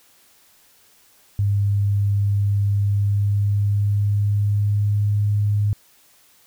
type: tone with pitch glide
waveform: sine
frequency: 101 to 103.36 Hz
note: G#2 to G#2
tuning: -48 to -8 cents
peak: -16 dBFS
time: 1.39-5.73 s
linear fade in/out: 0 ms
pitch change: +40 cents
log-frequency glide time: 2.72-5.22 s
effects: white hiss -55 dBFS RMS until 6.46 s